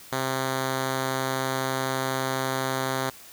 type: tone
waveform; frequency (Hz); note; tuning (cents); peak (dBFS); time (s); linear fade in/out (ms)
5% pulse; 132; C3; +16; -14; 0.12-3.1; 5
effects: white hiss -47 dBFS RMS until 3.32 s